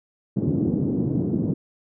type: band-pass noise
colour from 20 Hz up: white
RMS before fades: -23 dBFS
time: 0.36-1.54 s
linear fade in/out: 10 ms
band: 110 to 310 Hz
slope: 24 dB/octave
effects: none